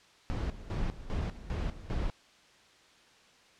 brown noise with tremolo, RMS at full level -32 dBFS, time 0.3-2.1 s, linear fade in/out 0 ms, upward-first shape square, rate 2.5 Hz, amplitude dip 80%, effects white hiss -60 dBFS RMS until 3.59 s + low-pass 5000 Hz 12 dB/octave

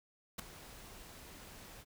pink noise with ADSR envelope, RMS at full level -36 dBFS, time 0.38-1.85 s, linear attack 14 ms, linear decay 4 ms, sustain -17 dB, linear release 46 ms, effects none

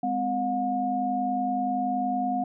sine tone cluster, 206.3 / 256.9 / 720 Hz, G#3 / C4 / F#5, -11 / -32 / -47 cents, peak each -33 / -29 / -26 dBFS, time 0.03-2.44 s, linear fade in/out 5 ms, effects none

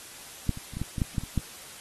clicks, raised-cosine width 5 ms, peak -11 / -26 / -30 / -22 / -17 / -18 / -12 / -28 / -14 / -25 / -12 dBFS, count 11, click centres 0.493 / 0.574 / 0.737 / 0.77 / 0.816 / 0.982 / 1.018 / 1.149 / 1.182 / 1.236 / 1.377 s, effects white hiss -45 dBFS RMS until 1.8 s + AAC 32 kbps

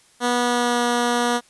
10% pulse tone with pitch glide, 243.7 to 240.8 Hz, B3 to B3, -23 to -44 cents, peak -10 dBFS, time 0.2-1.41 s, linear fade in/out 50 ms, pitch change -21 cents, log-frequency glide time 0.36-0.83 s, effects white hiss -55 dBFS RMS until 1.49 s + resampled to 24000 Hz

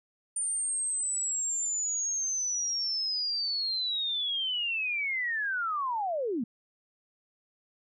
sine linear sweep, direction down, 9060 to 207.7 Hz, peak -28 dBFS, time 0.36-6.44 s, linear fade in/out 5 ms, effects none

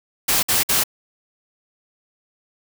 white noise bursts, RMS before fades -18 dBFS, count 3, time 0.28-0.838 s, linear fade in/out 10 ms, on 150 ms, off 54 ms, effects none

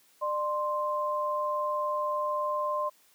sine tone pair together, 599.4 / 1046.5 Hz, D5 / C6, +35 / 0 cents, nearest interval minor seventh, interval 965 cents, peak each -31 / -29 dBFS, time 0.21-2.9 s, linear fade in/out 20 ms, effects white hiss -63 dBFS RMS until 3.14 s + high-pass 150 Hz 12 dB/octave

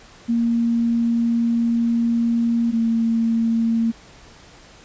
sine tone pair in turn, 233.1 / 228.3 Hz, A#3 / A#3, 0 / -36 cents, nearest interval unison, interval 36 cents, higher first, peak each -16 dBFS, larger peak neither, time 0.28-2.72 / 2.72-3.92 s, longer first, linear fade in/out 20 ms, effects pink hiss -46 dBFS RMS until 4.84 s + resampled to 16000 Hz

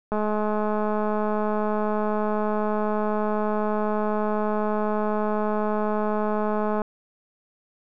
click train, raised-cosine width 1 ms, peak -13 dBFS, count 1421, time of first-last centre 0.12-6.818 s, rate 212 Hz, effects none

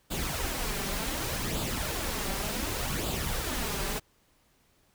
pink noise with flanger, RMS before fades -32 dBFS, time 0.1-4 s, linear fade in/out 20 ms, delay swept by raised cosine 0.25 to 5.15 ms, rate 0.67 Hz, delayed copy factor +0.55, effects pink hiss -67 dBFS RMS until 4.94 s

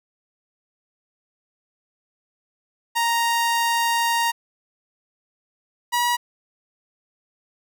sawtooth tone pair in turn, 932.3 / 964.1 Hz, A#5 / B5, 0 / -42 cents, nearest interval minor second, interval 58 cents, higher second, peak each -15 dBFS, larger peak neither, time 2.95-4.32 / 5.92-6.17 s, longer first, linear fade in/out 20 ms, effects none

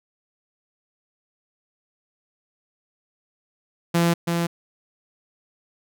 sawtooth tone with echo, 170 Hz, F3, 46 cents flat, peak -13 dBFS, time 3.94-4.14 s, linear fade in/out 10 ms, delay 330 ms, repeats 1, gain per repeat -4 dB, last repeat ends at 4.47 s, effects none

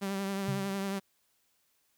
sawtooth tone with vibrato, 196 Hz, G3, in tune, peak -28 dBFS, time 0.01-1 s, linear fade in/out 20 ms, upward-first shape triangle, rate 11 Hz, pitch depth 35 cents each way
sine tone with exponential decay, 136.6 Hz, C#3, 25 cents flat, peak -28 dBFS, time 0.48-0.87 s, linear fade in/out 5 ms, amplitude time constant 84 ms
effects white hiss -73 dBFS RMS until 1.97 s

